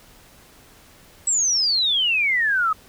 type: exponential sweep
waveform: sine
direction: down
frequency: 7902 to 1244.5 Hz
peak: -17 dBFS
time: 1.27-2.73 s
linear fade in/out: 5 ms
effects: pink hiss -50 dBFS RMS until 2.88 s